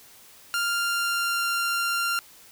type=tone with pitch glide; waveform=sawtooth; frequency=1396.9 to 1387.3 Hz; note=F6 to F6; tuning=0 to -12 cents; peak=-20 dBFS; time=0.54-2.19 s; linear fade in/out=0 ms; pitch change=-12 cents; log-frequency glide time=0.67-1.47 s; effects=white hiss -51 dBFS RMS until 2.51 s